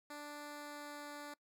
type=tone with pitch glide; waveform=10% pulse; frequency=293.7 to 292 Hz; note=D4 to D4; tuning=0 to -10 cents; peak=-38 dBFS; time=0.1-1.34 s; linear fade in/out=5 ms; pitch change=-10 cents; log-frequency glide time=0.49-1.1 s; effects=noise-tail reverb RT60 0.1 s tail -23 dB re dry